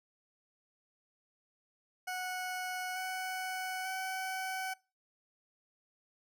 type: tone with pitch steps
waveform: 20% pulse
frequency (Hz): 736 / 745.8 / 755.8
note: F#5 / F#5 / F#5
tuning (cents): -9 / +14 / +37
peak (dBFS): -31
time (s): 2.07-4.74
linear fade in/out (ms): 10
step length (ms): 890
effects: noise-tail reverb RT60 0.3 s tail -23 dB re dry